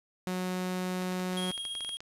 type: tone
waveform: sawtooth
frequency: 183.2 Hz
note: F#3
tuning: 17 cents flat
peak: -27 dBFS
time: 0.27-1.51 s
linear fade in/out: 0 ms
type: clicks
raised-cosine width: 0.2 ms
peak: -25 dBFS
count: 12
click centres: 1.022 / 1.123 / 1.198 / 1.331 / 1.515 / 1.578 / 1.652 / 1.752 / 1.807 / 1.848 / 1.892 / 2.005 s
type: tone with tremolo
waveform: square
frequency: 3262 Hz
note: G#7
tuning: 32 cents flat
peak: -34 dBFS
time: 1.37-1.97 s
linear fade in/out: 0 ms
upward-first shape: sine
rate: 18 Hz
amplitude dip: 35%
effects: resampled to 32000 Hz + 9-bit